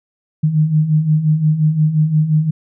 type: beating tone pair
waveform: sine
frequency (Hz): 150.5 / 156.2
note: D3 / D#3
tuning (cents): +43 / +7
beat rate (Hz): 5.7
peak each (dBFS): -18 / -12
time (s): 0.43-2.51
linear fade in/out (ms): 10
effects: none